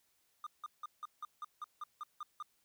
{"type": "tone bursts", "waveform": "triangle", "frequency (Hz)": 1212, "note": "D#6", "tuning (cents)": -46, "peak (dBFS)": -38, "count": 11, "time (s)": [0.44, 2.426], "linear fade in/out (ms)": 2, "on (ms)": 26, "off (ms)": 170, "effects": ["white hiss -75 dBFS RMS until 2.64 s"]}